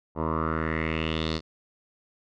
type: tone with low-pass filter sweep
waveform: 10% pulse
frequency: 79.8 Hz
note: D#2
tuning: 44 cents sharp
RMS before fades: -28 dBFS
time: 0.15-1.41 s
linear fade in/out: 50 ms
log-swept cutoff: 860 to 4600 Hz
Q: 4.2
effects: none